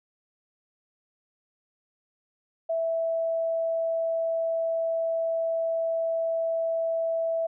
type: tone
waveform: sine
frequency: 658 Hz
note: E5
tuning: 3 cents flat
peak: -24 dBFS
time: 2.69-7.47 s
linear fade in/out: 10 ms
effects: none